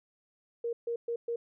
sine tone bursts at uneven times, 468.9 Hz, A#4, 10 cents sharp, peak -30 dBFS, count 4, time 0.64-0.73 / 0.87-0.96 / 1.08-1.16 / 1.28-1.36 s, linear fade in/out 5 ms, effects none

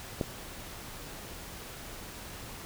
click, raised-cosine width 2 ms, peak -15 dBFS, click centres 0.212 s, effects pink hiss -44 dBFS RMS until 2.65 s

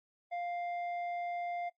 square tone with low-pass filter, 700 Hz, F5, 4 cents sharp, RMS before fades -38 dBFS, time 0.31-1.7 s, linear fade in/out 20 ms, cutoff 1500 Hz, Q 3, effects noise-tail reverb RT60 0.1 s tail -17 dB re dry + AAC 48 kbps

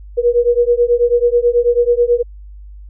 sine beating tone pair, 475.5 / 484.7 Hz, A#4 / B4, +34 / -32 cents, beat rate 9.2 Hz, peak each -13 dBFS, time 0.17-2.23 s, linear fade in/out 20 ms, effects added 50 Hz sine -32 dBFS peak until 2.89 s

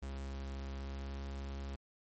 45% pulse tone with pitch glide, 67.9 to 68.57 Hz, C#2 to C#2, -35 to -18 cents, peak -40 dBFS, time 0.02-1.76 s, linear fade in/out 10 ms, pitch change +17 cents, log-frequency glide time 0.67-1.22 s, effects MP3 32 kbps

